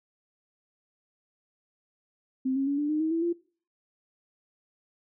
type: tone with pitch steps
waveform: sine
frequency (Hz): 261.6 / 271.9 / 282.7 / 293.8 / 305.4 / 317.4 / 330 / 343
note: C4 / C#4 / C#4 / D4 / D#4 / D#4 / E4 / F4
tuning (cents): 0 / -33 / +34 / +1 / -32 / +35 / +2 / -31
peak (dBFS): -24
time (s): 2.45-3.33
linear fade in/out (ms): 10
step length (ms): 110
effects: noise-tail reverb RT60 0.4 s tail -19 dB re dry